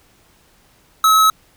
square tone, 1289 Hz, E6, 39 cents flat, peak -10 dBFS, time 1.04-1.3 s, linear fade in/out 2 ms, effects pink hiss -54 dBFS RMS until 1.56 s

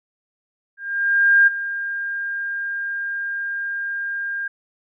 sine tone with ADSR envelope, 1606 Hz, G6, 41 cents sharp, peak -9 dBFS, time 0.77-4.48 s, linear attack 700 ms, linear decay 17 ms, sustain -14 dB, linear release 6 ms, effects none

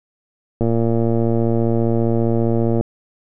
click train, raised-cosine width 2 ms, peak -6 dBFS, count 254, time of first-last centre 0.61-2.81 s, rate 115 Hz, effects none

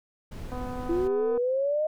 brown noise, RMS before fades -37 dBFS, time 0.31-1.08 s, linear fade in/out 10 ms
click train, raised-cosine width 1 ms, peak -25 dBFS, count 215, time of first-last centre 0.52-1.376 s, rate 250 Hz
sine linear sweep, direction up, 331.4 to 626 Hz, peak -23 dBFS, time 0.89-1.87 s, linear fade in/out 5 ms
effects none

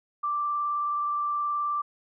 sine tone with vibrato, 1174.7 Hz, D6, in tune, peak -25 dBFS, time 0.23-1.82 s, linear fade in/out 10 ms, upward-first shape sine, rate 19 Hz, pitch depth 11 cents each way, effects none

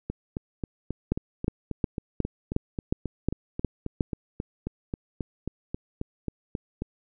two click trains, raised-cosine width 3 ms, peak -17 / -10 dBFS, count 26 / 9, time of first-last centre 0.1-6.82 / 1.12-4.008 s, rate 3.72 / 2.77 Hz, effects none

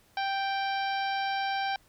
harmonic tone, 784 Hz, G5, in tune, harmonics 1 / 2 / 3 / 4 / 5 / 6 / 7, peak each -29 / -35 / -39 / -41 / -43 / -45 / -46 dBFS, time 0.17-1.76 s, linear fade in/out 2 ms, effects pink hiss -63 dBFS RMS until 1.88 s

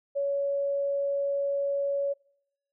sine tone, 561 Hz, C#5, 21 cents sharp, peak -25 dBFS, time 0.15-2.14 s, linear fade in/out 20 ms, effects noise-tail reverb RT60 0.8 s tail -26 dB re dry

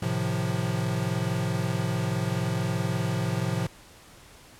square chord, F dominant seventh, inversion first, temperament equal, 110 / 130.81 / 155.56 / 174.61 Hz, A2 / C3 / Eb3 / F3, 0 / 0 / 0 / 0 cents, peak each -31 / -31 / -36 / -31 dBFS, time 0.02-3.67 s, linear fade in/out 5 ms, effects pink hiss -51 dBFS RMS until 4.59 s + low-pass 12000 Hz 12 dB/octave

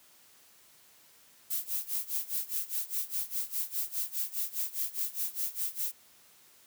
violet noise with tremolo, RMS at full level -31 dBFS, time 1.5-5.92 s, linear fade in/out 10 ms, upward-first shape sine, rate 4.9 Hz, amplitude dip 90%, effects white hiss -60 dBFS RMS until 6.66 s + high-pass 80 Hz 12 dB/octave

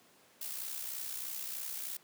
blue noise with amplitude modulation, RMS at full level -38 dBFS, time 0.41-1.97 s, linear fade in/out 5 ms, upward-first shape sine, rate 63.2 Hz, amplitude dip 55%, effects pink hiss -63 dBFS RMS until 2.03 s + high-pass 200 Hz 12 dB/octave

